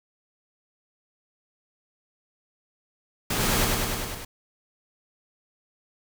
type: noise with echo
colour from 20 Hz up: pink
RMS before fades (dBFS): -26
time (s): 3.3-3.65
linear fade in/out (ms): 5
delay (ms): 100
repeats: 6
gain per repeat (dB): -2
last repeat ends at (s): 4.25
effects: none